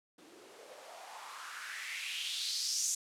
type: noise with band-pass filter sweep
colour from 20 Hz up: blue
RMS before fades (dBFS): -40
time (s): 0.18-2.95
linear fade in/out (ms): 5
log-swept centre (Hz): 280 to 7000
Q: 3.9
effects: low-pass 11000 Hz 12 dB/octave